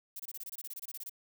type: noise bursts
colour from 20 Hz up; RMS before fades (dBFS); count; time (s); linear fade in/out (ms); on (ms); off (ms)
violet; -42; 16; 0.16-1.096; 5; 36; 24
effects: none